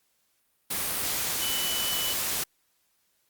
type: tone in noise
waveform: sine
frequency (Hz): 2987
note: F#7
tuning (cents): +16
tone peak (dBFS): -31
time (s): 1.41-2.13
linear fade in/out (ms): 10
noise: white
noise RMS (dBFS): -29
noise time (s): 0.7-2.44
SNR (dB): -5
effects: white hiss -71 dBFS RMS until 3.29 s + Opus 48 kbps